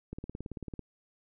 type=click train; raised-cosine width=3 ms; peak=-26 dBFS; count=13; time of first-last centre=0.13-0.793 s; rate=18.1 Hz; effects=none